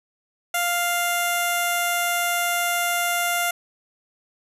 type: tone with low-pass filter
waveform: 15% pulse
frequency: 698.5 Hz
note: F5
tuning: in tune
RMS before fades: -23 dBFS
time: 0.54-3.51 s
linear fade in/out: 5 ms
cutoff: 12000 Hz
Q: 2.8
effects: none